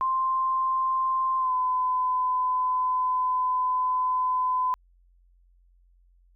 sine tone with pitch glide, 1046.5 to 1012.6 Hz, C6 to B5, 0 to +43 cents, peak -22 dBFS, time 0.01-4.74 s, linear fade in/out 0 ms, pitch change -57 cents, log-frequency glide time 1.38-1.54 s, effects added 44 Hz sine -57 dBFS peak until 6.35 s

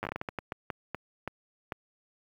slowing click train, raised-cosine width 0.5 ms, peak -18 dBFS, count 15, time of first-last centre 0.03-1.722 s, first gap 9 ms, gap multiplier 1.35, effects high-pass 60 Hz 12 dB/octave + 9-bit

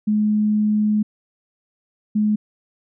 sine tone pair in turn, 211.7 / 211.7 Hz, G#3 / G#3, +33 / +33 cents, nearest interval unison, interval 0 cents, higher neither, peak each -15 dBFS, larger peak neither, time 0.07-1.03 / 2.15-2.36 s, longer first, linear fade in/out 10 ms, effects none

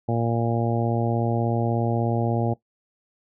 harmonic tone, 116.54 Hz, A#2, in tune, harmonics 1 / 2 / 3 / 4 / 5 / 6 / 7, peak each -24 / -27 / -29 / -30 / -31 / -32 / -32 dBFS, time 0.08-2.54 s, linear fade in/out 10 ms, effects noise-tail reverb RT60 0.1 s tail -17 dB re dry

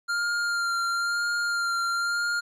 square tone with vibrato, 1396.9 Hz, F6, in tune, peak -25 dBFS, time 0.08-2.41 s, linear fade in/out 20 ms, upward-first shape sine, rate 1 Hz, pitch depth 19 cents each way, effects low-pass 8000 Hz 12 dB/octave + 11-bit

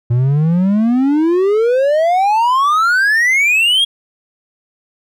triangle exponential sweep, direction up, 116.4 to 3322 Hz, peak -8 dBFS, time 0.1-3.85 s, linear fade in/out 10 ms, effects none

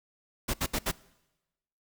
pink noise bursts, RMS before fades -29 dBFS, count 4, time 0.48-0.916 s, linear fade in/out 10 ms, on 58 ms, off 68 ms, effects noise-tail reverb RT60 1.0 s tail -22 dB re dry

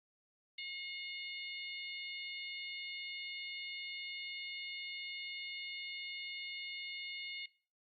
harmonic tone, 719 Hz, F#5, 50 cents flat, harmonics 3 / 4 / 5 / 6, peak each -45 / -47 / -49 / -51 dBFS, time 0.58-7.46 s, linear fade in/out 5 ms, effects noise-tail reverb RT60 0.4 s tail -19 dB re dry + Opus 48 kbps

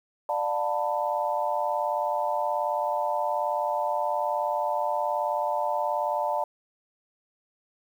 sine chord, B half-diminished seventh, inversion first, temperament just, 592.7 / 711.2 / 889 / 987.8 Hz, D5 / F5 / A5 / B5, +16 / +31 / +18 / 0 cents, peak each -29 / -31 / -28 / -33 dBFS, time 0.29-6.44 s, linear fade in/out 2 ms, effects 9-bit

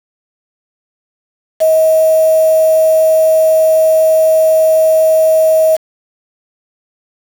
sine tone with quantisation, 637 Hz, D#5, 41 cents sharp, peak -6 dBFS, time 1.6-5.77 s, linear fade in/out 20 ms, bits 4, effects none

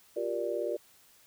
sine chord, G minor seventh, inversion third, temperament just, 352.8 / 392 / 470.4 / 588 Hz, F4 / G4 / Bb4 / D5, +18 / 0 / +16 / +2 cents, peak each -36 / -37 / -35 / -34 dBFS, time 0.16-0.77 s, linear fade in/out 10 ms, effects white hiss -61 dBFS RMS until 1.26 s

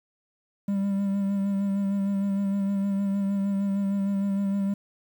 triangle tone with vibrato, 198.1 Hz, G3, 18 cents sharp, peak -21 dBFS, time 0.68-4.74 s, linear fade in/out 5 ms, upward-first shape sine, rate 6.5 Hz, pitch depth 25 cents each way, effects 9-bit

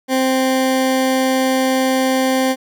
20% pulse tone, 261.6 Hz, C4, in tune, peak -9 dBFS, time 0.08-2.56 s, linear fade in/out 50 ms, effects none

